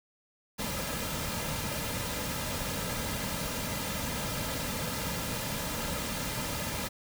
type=noise with comb filter; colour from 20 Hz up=pink; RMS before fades=-34 dBFS; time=0.58-6.89 s; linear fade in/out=20 ms; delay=2.7 ms; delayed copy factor=-0.55; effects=none